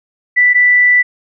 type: tone pair in turn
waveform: sine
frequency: 1975.5 / 1975.5 Hz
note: B6 / B6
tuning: 0 / 0 cents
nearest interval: unison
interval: 0 cents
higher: neither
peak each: -6 dBFS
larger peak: neither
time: 0.36-0.54 / 0.54-1.03 s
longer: second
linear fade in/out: 20 ms
effects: none